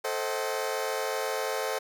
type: chord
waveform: sawtooth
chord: A diminished seventh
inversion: none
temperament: just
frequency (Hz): 440 / 528 / 633.6 / 760.3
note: A4 / C5 / Eb5 / Gb5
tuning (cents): 0 / +16 / +31 / +47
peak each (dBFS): -29 / -29 / -32 / -33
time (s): 0.04-1.79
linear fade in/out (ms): 10
effects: none

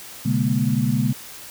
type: tone cluster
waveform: sine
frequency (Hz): 124.7 / 143.4 / 207.3 / 238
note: B2 / D3 / G#3 / A#3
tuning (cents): +17 / -41 / -3 / +36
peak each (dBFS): -23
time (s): 0.25-1.13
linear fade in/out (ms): 10
effects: white hiss -39 dBFS RMS until 1.5 s

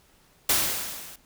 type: noise with level ramp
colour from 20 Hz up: white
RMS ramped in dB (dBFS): -20 to -45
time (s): 0.49-1.16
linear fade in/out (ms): 5
effects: pink hiss -60 dBFS RMS until 1.25 s

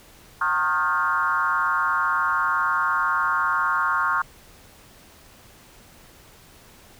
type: tone with frequency modulation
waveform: sine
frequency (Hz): 1244.5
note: D#6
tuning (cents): 0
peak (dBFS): -19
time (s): 0.41-4.22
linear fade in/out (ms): 5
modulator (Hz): 162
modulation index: 1.7
effects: pink hiss -50 dBFS RMS until 6.99 s

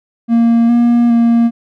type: tone with pitch steps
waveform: triangle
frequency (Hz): 232.2 / 237.5 / 233.3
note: A#3 / A#3 / A#3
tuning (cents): -7 / +33 / +2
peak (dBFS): -5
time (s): 0.28-1.51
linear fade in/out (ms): 50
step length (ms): 410
effects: none

